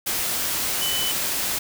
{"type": "tone in noise", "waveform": "sine", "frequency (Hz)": 3002, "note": "F#7", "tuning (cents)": 24, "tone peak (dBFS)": -25, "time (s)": [0.81, 1.12], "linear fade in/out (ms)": 10, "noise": "white", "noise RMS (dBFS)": -25, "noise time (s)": [0.06, 1.59], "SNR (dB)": -3, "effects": []}